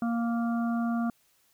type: harmonic tone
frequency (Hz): 233.2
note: A#3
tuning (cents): +1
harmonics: 1 / 3 / 5 / 6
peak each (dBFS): -26 / -36 / -40 / -42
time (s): 0.02-1.1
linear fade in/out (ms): 2
effects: white hiss -67 dBFS RMS until 1.53 s